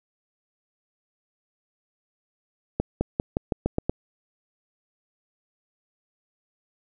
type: accelerating click train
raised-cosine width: 2 ms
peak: -9 dBFS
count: 8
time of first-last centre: 2.8-3.896 s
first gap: 210 ms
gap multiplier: 0.9
effects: none

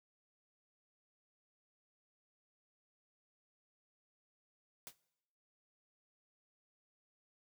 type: noise with exponential decay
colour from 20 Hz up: white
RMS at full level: -45 dBFS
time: 4.87-4.96 s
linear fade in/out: 0 ms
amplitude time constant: 19 ms
effects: noise-tail reverb RT60 0.9 s tail -21 dB re dry

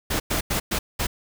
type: noise bursts at uneven times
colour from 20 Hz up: pink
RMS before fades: -24 dBFS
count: 5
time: 0.1-0.2 / 0.3-0.41 / 0.5-0.6 / 0.71-0.79 / 0.99-1.07 s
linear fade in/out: 10 ms
effects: none

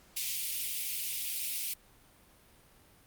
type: high-pass noise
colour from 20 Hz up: white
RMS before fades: -35 dBFS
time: 0.16-1.74 s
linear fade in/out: 10 ms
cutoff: 2200 Hz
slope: 48 dB/octave
effects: pink hiss -61 dBFS RMS until 3.06 s + Opus 48 kbps

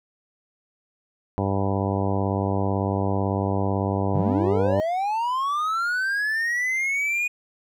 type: harmonic tone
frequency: 98 Hz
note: G2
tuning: in tune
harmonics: 1 / 2 / 3 / 4 / 5 / 6 / 7 / 8 / 9 / 10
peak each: -25 / -28 / -30 / -31 / -32 / -33 / -33 / -34 / -35 / -35 dBFS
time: 1.38-4.8 s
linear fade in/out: 0 ms
type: linear sweep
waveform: triangle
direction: up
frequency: 123.47 to 2470 Hz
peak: -20 dBFS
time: 4.14-7.28 s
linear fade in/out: 10 ms
effects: none

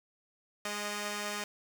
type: tone pair together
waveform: 5% pulse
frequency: 207.3 / 617 Hz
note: G#3 / D#5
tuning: -3 / -15 cents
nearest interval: octave + perfect fifth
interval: 1888 cents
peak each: -25 / -28 dBFS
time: 0.65-1.44 s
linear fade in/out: 2 ms
effects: none

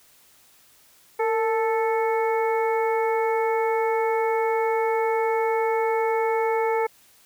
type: harmonic tone with a mistuned harmonic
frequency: 440 Hz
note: A4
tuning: in tune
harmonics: 1 / 2 / 3 / 4 / 5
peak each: -22 / -25 / -34 / -37 / -33 dBFS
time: 1.19-6.87 s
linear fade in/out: 10 ms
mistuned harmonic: 1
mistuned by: +57 cents
effects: white hiss -56 dBFS RMS until 7.25 s

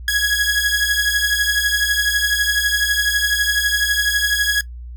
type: beating tone pair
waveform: sawtooth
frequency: 1659 / 1671 Hz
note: G#6 / G#6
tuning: -2 / +10 cents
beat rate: 12 Hz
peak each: -15 dBFS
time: 0.08-4.61 s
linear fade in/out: 2 ms
effects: noise-tail reverb RT60 0.1 s tail -18 dB re dry + added 60 Hz sine -30 dBFS peak until 4.96 s

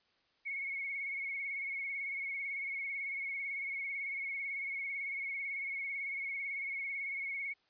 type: tone with vibrato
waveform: sine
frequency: 2200 Hz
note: C#7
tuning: 14 cents flat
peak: -36 dBFS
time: 0.45-7.54 s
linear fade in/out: 20 ms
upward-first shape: triangle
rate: 18 Hz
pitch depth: 50 cents each way
effects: white hiss -73 dBFS RMS until 7.69 s + resampled to 11025 Hz

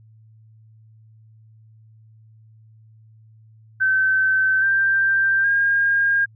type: tone with pitch steps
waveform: sine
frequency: 1538 / 1576.7 / 1616.3 Hz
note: G6 / G6 / G#6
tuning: -33 / +10 / -47 cents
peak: -15 dBFS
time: 3.8-6.26 s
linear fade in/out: 20 ms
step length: 820 ms
effects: added 110 Hz sine -47 dBFS peak until 6.35 s

